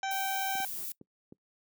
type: harmonic tone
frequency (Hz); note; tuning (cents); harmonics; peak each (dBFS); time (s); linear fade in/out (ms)
776; G5; -18; 1 / 2 / 3 / 4 / 5 / 7 / 8 / 9; -32 / -38 / -42 / -44 / -46 / -49 / -50 / -51; 0.03-0.65; 2
type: noise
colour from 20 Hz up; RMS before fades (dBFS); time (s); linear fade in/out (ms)
violet; -38; 0.11-0.92; 2
type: noise with exponential growth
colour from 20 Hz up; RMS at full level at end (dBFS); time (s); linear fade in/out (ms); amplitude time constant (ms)
brown; -45; 0.33-0.84; 2; 110
type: clicks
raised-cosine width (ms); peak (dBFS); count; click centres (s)
3; -32; 4; 0.553 / 0.602 / 1.013 / 1.324
effects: noise-tail reverb RT60 0.1 s tail -22 dB re dry + high-pass 200 Hz 12 dB/octave